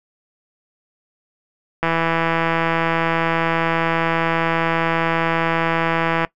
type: click train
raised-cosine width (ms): 0.5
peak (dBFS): -4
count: 730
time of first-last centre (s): 1.83-6.248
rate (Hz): 165
effects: noise-tail reverb RT60 0.1 s tail -20 dB re dry